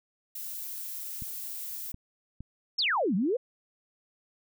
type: noise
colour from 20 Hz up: violet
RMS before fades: -38 dBFS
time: 0.35-1.92 s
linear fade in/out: 5 ms
type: clicks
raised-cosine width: 5 ms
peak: -28 dBFS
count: 3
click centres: 1.222 / 1.944 / 2.406 s
type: exponential two-way sweep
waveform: sine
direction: down then up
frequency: 5588 to 173.3 to 535 Hz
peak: -24 dBFS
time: 2.78-3.37 s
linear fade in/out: 10 ms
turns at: 3.15 s
effects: none